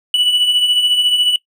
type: beating tone pair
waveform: triangle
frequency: 2945 / 2959 Hz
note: F#7 / F#7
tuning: -9 / -1 cents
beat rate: 14 Hz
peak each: -19 / -10 dBFS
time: 0.14-1.36 s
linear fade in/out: 2 ms
effects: noise-tail reverb RT60 0.1 s tail -20 dB re dry